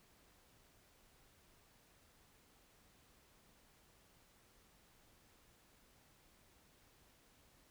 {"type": "silence", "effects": ["pink hiss -69 dBFS RMS until 7.7 s"]}